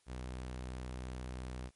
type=tone; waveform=sawtooth; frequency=62.9 Hz; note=B1; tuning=32 cents sharp; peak=-37 dBFS; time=0.06-1.71 s; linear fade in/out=50 ms; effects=white hiss -73 dBFS RMS until 1.75 s + MP3 48 kbps